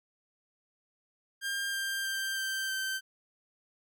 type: tone with pitch steps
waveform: sawtooth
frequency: 1600 / 1588 / 1576.2 / 1564.4 / 1552.7 Hz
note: G6 / G6 / G6 / G6 / G6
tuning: +35 / +22 / +9 / -4 / -17 cents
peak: -28 dBFS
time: 1.41-3.01 s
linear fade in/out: 50 ms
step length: 320 ms
effects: none